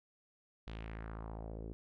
sawtooth tone with low-pass filter sweep, 55 Hz, A1, in tune, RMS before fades -45 dBFS, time 0.67-1.73 s, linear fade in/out 0 ms, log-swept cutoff 3700 to 370 Hz, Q 2.2, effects none

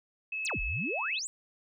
sine tone, 2592 Hz, E7, 30 cents flat, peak -32 dBFS, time 0.32-1.19 s, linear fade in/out 5 ms
sine exponential two-way sweep, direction down then up, 9270 to 33.71 to 8340 Hz, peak -33 dBFS, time 0.45-1.27 s, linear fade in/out 0 ms, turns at 0.61 s
clicks, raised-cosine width 0.2 ms, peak -40 / -36 dBFS, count 2, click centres 0.49 / 0.499 s
effects none

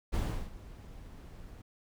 brown noise with ADSR envelope, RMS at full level -29 dBFS, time 0.12-1.62 s, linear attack 25 ms, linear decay 350 ms, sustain -19 dB, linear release 9 ms, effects none

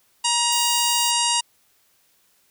harmonic tone, 947 Hz, A#5, 27 cents sharp, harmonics 1 / 2 / 3 / 4 / 5 / 6 / 7 / 8 / 9 / 10, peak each -24 / -36 / -24 / -29 / -27 / -30 / -30 / -27 / -30 / -31 dBFS, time 0.24-1.41 s, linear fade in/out 10 ms
violet noise, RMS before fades -31 dBFS, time 0.52-1.11 s, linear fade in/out 5 ms
effects white hiss -62 dBFS RMS until 2.5 s

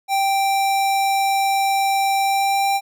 square tone with pitch glide, 784 to 789.9 Hz, G5 to G5, 0 to +13 cents, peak -17 dBFS, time 0.08-2.81 s, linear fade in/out 50 ms, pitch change +13 cents, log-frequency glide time 2.21-2.7 s, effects none

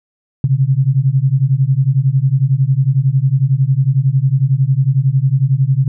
sine beating tone pair, 128.7 / 139.7 Hz, C3 / C#3, -28 / +14 cents, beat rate 11 Hz, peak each -13 dBFS, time 0.44-5.88 s, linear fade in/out 2 ms, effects none

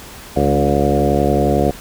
harmonic tone with a mistuned harmonic, 71.2 Hz, C#2, 47 cents sharp, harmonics 1 / 2 / 3 / 4 / 5 / 6 / 7 / 8 / 10, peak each -21 / -21 / -21 / -21 / -21 / -21 / -21 / -21 / -21 dBFS, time 0.36-1.71 s, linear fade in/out 5 ms, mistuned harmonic 3, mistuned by -19 cents, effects pink hiss -36 dBFS RMS until 1.8 s

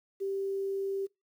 sine tone with quantisation, 391.3 Hz, G4, 3 cents flat, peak -30 dBFS, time 0.2-1.07 s, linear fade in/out 20 ms, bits 10, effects noise-tail reverb RT60 0.2 s tail -23 dB re dry

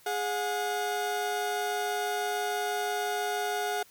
30% pulse tone pair together, 415.3 / 724.5 Hz, G#4 / F#5, 0 / -37 cents, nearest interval minor seventh, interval 963 cents, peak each -30 / -28 dBFS, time 0.06-3.83 s, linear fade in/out 5 ms, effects white hiss -58 dBFS RMS until 3.9 s

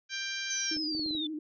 harmonic tone, 789 Hz, G5, 11 cents sharp, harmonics 2 / 3 / 4 / 5 / 6 / 7 / 8, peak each -38 / -40 / -41 / -42 / -43 / -43 / -44 dBFS, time 0.09-0.78 s, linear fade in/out 50 ms
sine linear sweep, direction down, 6210 to 3477 Hz, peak -32 dBFS, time 0.5-1.27 s, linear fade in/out 5 ms
sine tone with vibrato, 308.7 Hz, D#4, 14 cents flat, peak -34 dBFS, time 0.71-1.39 s, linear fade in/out 5 ms, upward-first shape square, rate 12 Hz, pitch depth 44 cents each way
clicks, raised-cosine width 2 ms, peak -34 dBFS, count 6, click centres 0.767 / 0.95 / 0.995 / 1.062 / 1.109 / 1.151 s
effects none

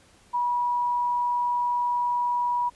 sine tone, 970 Hz, B5, 31 cents flat, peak -22 dBFS, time 0.33-2.7 s, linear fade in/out 20 ms, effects pink hiss -57 dBFS RMS until 2.75 s + resampled to 24000 Hz

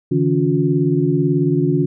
sine tone cluster, 142.8 / 161.1 / 281.1 / 359.6 Hz, D3 / E3 / C#4 / F#4, -48 / -39 / +24 / -49 cents, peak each -19 dBFS, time 0.11-1.86 s, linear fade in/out 10 ms, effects none

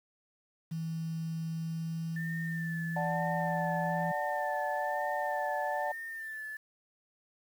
sine tone with pitch glide, 162.8 to 167.67 Hz, E3 to E3, -21 to +30 cents, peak -33 dBFS, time 0.71-4.12 s, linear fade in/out 10 ms, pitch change +51 cents, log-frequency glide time 1.49-3.94 s
sine tone with vibrato, 1778 Hz, A6, 18 cents sharp, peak -38 dBFS, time 2.16-6.57 s, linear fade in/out 5 ms, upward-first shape sine, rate 1.1 Hz, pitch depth 43 cents each way
sine chord, D major, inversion none, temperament equal, 587.3 / 740 / 880 Hz, D5 / F#5 / A5, 0 / 0 / 0 cents, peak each -35 dBFS, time 2.96-5.92 s, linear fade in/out 5 ms
effects tanh soft clip ceiling -17 dBFS + 9-bit

